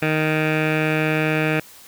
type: tone with low-pass filter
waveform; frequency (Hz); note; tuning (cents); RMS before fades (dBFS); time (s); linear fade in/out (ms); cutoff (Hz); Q
15% pulse; 155.56; D#3; 0; -20; 0.02-1.6; 5; 2300; 4.4
effects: white hiss -45 dBFS RMS until 1.87 s